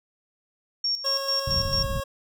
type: tone with tremolo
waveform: sine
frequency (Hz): 5520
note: F8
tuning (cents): -21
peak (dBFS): -22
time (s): 0.84-1.83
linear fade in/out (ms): 5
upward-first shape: square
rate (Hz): 4.5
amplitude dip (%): 70
type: tone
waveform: 25% pulse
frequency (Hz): 547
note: C#5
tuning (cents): -23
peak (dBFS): -26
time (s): 1.04-2.04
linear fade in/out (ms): 10
type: low-pass noise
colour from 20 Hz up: pink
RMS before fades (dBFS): -29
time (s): 1.47-2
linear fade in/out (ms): 2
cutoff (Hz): 170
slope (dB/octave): 24
effects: none